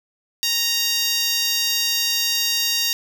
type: tone with high-pass filter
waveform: 10% pulse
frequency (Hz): 932.3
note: A#5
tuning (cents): 0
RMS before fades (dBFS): -21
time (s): 0.43-2.93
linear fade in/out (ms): 0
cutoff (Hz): 3700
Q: 0.85
effects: none